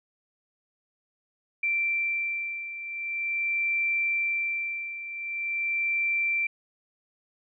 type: beating tone pair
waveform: sine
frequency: 2349 / 2349.44 Hz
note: D7 / D7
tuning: 0 / 0 cents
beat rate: 0.44 Hz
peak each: -32 / -27 dBFS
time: 1.63-6.47 s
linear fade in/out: 5 ms
effects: none